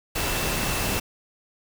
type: tone in noise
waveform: sine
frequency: 2667 Hz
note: E7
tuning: 20 cents sharp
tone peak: -35 dBFS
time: 0.15-1 s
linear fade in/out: 10 ms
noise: pink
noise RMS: -26 dBFS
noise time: 0.15-1 s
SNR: -12 dB
effects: none